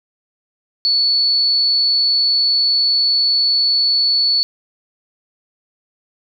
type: tone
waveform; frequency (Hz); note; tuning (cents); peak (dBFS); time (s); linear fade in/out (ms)
sine; 4435; C#8; 0; -12; 0.85-4.43; 0
effects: none